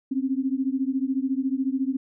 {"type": "beating tone pair", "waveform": "sine", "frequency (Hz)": [259.9, 273.9], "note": ["C4", "C#4"], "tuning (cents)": [-11, -21], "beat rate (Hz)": 14, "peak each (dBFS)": [-25, -26], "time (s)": [0.11, 1.97], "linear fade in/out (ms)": 10, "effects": []}